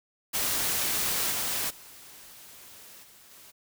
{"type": "noise with level steps", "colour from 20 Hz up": "white", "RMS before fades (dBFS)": [-28, -30, -49, -54, -51], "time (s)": [0.33, 3.52], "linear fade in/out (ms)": 20, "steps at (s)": [1.3, 1.69, 3.02, 3.3], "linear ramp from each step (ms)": 20, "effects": []}